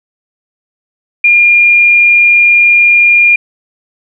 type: tone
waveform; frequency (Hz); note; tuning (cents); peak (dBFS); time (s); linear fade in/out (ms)
sine; 2411; D7; +45; -3; 1.24-3.36; 5
effects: none